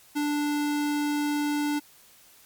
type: tone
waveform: square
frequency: 293.7 Hz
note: D4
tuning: in tune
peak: -25 dBFS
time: 0.15-1.8 s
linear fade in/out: 20 ms
effects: white hiss -55 dBFS RMS until 2.45 s + MP3 96 kbps